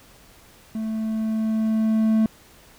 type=tone with level ramp; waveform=triangle; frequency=220 Hz; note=A3; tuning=in tune; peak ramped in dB=-23 to -13 dBFS; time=0.75-2.26 s; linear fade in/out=2 ms; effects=pink hiss -51 dBFS RMS until 2.78 s